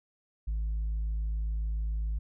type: tone with tanh clipping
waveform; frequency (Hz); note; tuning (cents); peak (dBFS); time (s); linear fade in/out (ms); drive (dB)
sine; 53.6; A1; -45; -29; 0.47-2.19; 10; 1
effects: none